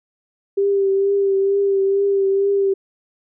sine tone with vibrato, 394.2 Hz, G4, 10 cents sharp, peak -14 dBFS, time 0.57-2.74 s, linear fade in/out 10 ms, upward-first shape triangle, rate 2.2 Hz, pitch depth 31 cents each way, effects none

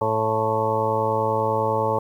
harmonic tone with a mistuned harmonic, 110 Hz, A2, in tune, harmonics 1 / 2 / 3 / 4 / 5 / 6 / 8 / 9 / 10, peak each -29 / -34 / -35 / -26 / -25 / -34 / -24 / -33 / -29 dBFS, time 0.01-1.99 s, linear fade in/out 5 ms, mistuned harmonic 6, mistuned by +25 cents, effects 9-bit

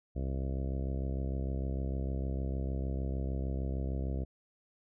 harmonic tone, 66.6 Hz, C2, 31 cents sharp, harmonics 1 / 2 / 3 / 4 / 5 / 6 / 7 / 8 / 9 / 10, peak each -33 / -39 / -43 / -45 / -47 / -49 / -50 / -51 / -52 / -53 dBFS, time 0.15-4.25 s, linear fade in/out 20 ms, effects none

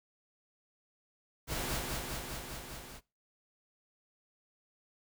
pink noise with echo, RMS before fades -36 dBFS, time 1.47-1.81 s, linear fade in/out 50 ms, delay 200 ms, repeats 6, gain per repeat -2 dB, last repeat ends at 3.01 s, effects noise-tail reverb RT60 0.3 s tail -23 dB re dry

